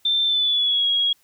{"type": "tone with pitch glide", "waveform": "sine", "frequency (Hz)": [3563, 3305], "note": ["A7", "G#7"], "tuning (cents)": [21, -9], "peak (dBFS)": -17, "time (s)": [0.05, 1.13], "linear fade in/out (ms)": 5, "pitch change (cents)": -130, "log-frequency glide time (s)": [0.25, 0.86], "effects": ["white hiss -61 dBFS RMS until 1.23 s"]}